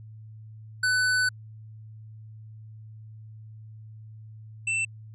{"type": "tone pair in turn", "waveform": "square", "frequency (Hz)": [1500, 2673], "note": ["F#6", "E7"], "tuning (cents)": [23, 23], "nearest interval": "minor seventh", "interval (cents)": 1000, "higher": "second", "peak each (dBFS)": [-22, -25], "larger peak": "first", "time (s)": [[0.83, 1.29], [4.67, 4.85]], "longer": "first", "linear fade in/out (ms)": 5, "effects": ["added 109 Hz sine -42 dBFS peak until 5.14 s", "resampled to 24000 Hz"]}